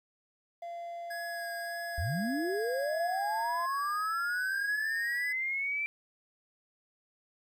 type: tone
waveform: triangle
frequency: 686 Hz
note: F5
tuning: 31 cents flat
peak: -36 dBFS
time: 0.62-3.66 s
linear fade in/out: 5 ms
type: tone with vibrato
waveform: square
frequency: 1661.2 Hz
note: G#6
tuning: in tune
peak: -39 dBFS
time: 1.1-5.33 s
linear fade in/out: 10 ms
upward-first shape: sine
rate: 1.7 Hz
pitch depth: 22 cents each way
type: linear sweep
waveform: sine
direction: up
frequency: 65.41 to 2349 Hz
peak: -30 dBFS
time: 1.98-5.86 s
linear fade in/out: 0 ms
effects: 11-bit